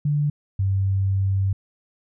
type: tone pair in turn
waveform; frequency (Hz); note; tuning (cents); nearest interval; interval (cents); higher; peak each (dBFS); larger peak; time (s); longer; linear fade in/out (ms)
sine; 146.83 / 96.96; D3 / G2; 0 / -18; perfect fifth; 718; first; -18; neither; 0.05-0.3 / 0.59-1.53; second; 5
effects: none